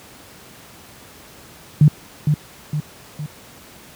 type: tone with echo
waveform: sine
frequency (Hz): 149.9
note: D3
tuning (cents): +36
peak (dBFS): -6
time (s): 1.81-1.88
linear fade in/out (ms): 2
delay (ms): 460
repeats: 3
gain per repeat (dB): -6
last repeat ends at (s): 3.26
effects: pink hiss -43 dBFS RMS until 3.95 s + high-pass 80 Hz 12 dB/octave